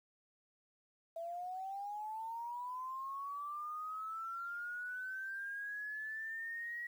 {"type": "linear sweep", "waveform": "sine", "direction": "up", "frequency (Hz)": [659.3, 1916], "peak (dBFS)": -40, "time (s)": [1.16, 6.87], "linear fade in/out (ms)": 5, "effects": ["11-bit"]}